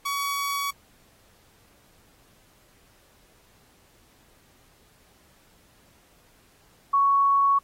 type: tone pair in turn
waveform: sawtooth / sine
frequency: 1128 / 1113.1 Hz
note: C#6 / C#6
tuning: +30 / +7 cents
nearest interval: unison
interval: 23 cents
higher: first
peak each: -22 / -17 dBFS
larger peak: second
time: 0.05-0.71 / 6.93-7.59 s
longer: neither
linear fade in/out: 10 ms
effects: pink hiss -60 dBFS RMS until 7.63 s + AAC 48 kbps